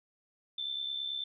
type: tone with amplitude modulation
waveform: sine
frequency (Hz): 3539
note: A7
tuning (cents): +9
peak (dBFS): -31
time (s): 0.58-1.24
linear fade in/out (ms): 5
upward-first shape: sine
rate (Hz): 69.1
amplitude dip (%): 60
effects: none